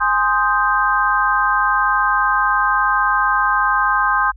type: chord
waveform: sine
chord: Ab major seventh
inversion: none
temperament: equal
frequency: 830.6 / 1046.5 / 1244.5 / 1568 Hz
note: Ab5 / C6 / Eb6 / G6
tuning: 0 / 0 / 0 / 0 cents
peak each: -22 / -18 / -19 / -18 dBFS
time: 0-4.32 s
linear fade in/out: 20 ms
effects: added 50 Hz sine -37 dBFS peak until 4.36 s